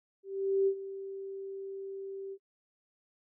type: tone with ADSR envelope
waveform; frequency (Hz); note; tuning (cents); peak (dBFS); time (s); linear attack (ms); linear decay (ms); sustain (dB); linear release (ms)
sine; 389.8; G4; -10; -23; 0.23-2.38; 440; 74; -15; 56
effects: noise-tail reverb RT60 0.1 s tail -20 dB re dry